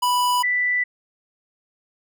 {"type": "tone pair in turn", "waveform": ["square", "sine"], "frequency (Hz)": [987, 1979], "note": ["B5", "B6"], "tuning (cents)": [-1, 3], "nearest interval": "octave", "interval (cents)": 1204, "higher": "second", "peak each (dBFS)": -18, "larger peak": "neither", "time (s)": [[0.02, 0.43], [0.43, 0.84]], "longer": "neither", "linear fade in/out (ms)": 10, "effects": []}